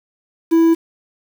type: tone with quantisation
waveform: triangle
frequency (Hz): 329.6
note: E4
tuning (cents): 0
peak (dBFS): -7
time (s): 0.51-0.75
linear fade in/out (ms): 20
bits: 6
effects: none